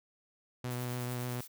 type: tone with vibrato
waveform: sawtooth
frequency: 123.47 Hz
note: B2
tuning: in tune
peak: -31 dBFS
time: 0.64-1.41 s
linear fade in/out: 5 ms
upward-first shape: triangle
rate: 6.8 Hz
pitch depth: 23 cents each way
type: noise with tremolo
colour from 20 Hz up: blue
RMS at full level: -46 dBFS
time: 0.7-1.48 s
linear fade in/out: 10 ms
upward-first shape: triangle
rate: 10 Hz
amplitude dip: 55%
effects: none